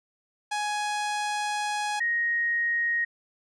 sawtooth / sine tone pair in turn, 835 / 1874.5 Hz, G#5 / A#6, +9 / +9 cents, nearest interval octave + major second, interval 1400 cents, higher second, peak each -23 / -23 dBFS, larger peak neither, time 0.51-2 / 2-3.05 s, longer first, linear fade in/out 10 ms, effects resampled to 22050 Hz

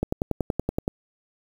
click train, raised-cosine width 2 ms, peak -10 dBFS, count 10, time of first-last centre 0.03-0.879 s, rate 10.6 Hz, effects 7-bit

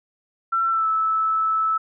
sine tone with pitch glide, 1347 to 1308.7 Hz, E6 to E6, +37 to -13 cents, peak -18 dBFS, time 0.52-1.78 s, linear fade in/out 10 ms, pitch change -50 cents, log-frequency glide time 0.69-0.87 s, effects none

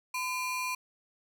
45% pulse ring-modulated tone, 1707 Hz, G#6, 47 cents sharp, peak -28 dBFS, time 0.14-0.75 s, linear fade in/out 5 ms, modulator 692 Hz, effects none

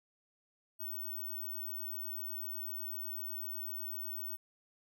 sine tone, 15804 Hz, B9, in tune, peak -38 dBFS, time 0.79-4.37 s, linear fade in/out 20 ms, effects none

